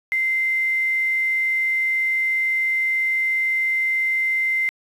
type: tone with quantisation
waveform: sine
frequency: 2081 Hz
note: C7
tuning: 10 cents flat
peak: -18 dBFS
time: 0.12-4.69 s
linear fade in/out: 0 ms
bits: 7
effects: resampled to 32000 Hz